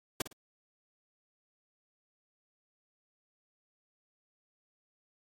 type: noise with echo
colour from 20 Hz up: pink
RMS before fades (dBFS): -30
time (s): 0.2-0.22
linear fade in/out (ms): 5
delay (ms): 55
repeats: 2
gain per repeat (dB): -12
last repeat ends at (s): 0.33
effects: AAC 64 kbps